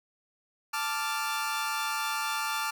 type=chord; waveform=sawtooth; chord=D minor; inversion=second; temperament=equal with one note detuned; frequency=880 / 1174.7 / 1390.5 Hz; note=A5 / D6 / F6; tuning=0 / 0 / -8 cents; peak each=-30 dBFS; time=0.73-2.71 s; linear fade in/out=10 ms; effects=none